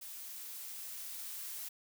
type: noise with level ramp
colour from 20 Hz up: blue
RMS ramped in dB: -47 to -43 dBFS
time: 0.01-1.69 s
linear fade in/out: 10 ms
effects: none